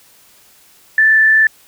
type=tone with frequency modulation; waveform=sine; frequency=1760 Hz; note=A6; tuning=in tune; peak=-7 dBFS; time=0.98-1.47 s; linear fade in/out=2 ms; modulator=36.5 Hz; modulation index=0.46; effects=white hiss -48 dBFS RMS until 1.67 s